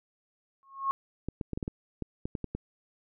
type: tone with exponential growth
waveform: sine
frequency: 1088 Hz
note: C#6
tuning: 33 cents flat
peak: -22 dBFS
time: 0.63-0.91 s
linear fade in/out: 0 ms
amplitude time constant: 59 ms
type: clicks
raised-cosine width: 3 ms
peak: -20 dBFS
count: 11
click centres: 1.286 / 1.412 / 1.533 / 1.575 / 1.628 / 1.679 / 2.023 / 2.255 / 2.352 / 2.443 / 2.55 s
effects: none